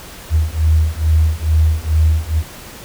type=beating tone pair; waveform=sine; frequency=77.78 / 80.08 Hz; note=D#2 / E2; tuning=0 / -50 cents; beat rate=2.3 Hz; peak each=-14 dBFS; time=0.3-2.43 s; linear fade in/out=50 ms; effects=pink hiss -35 dBFS RMS until 2.84 s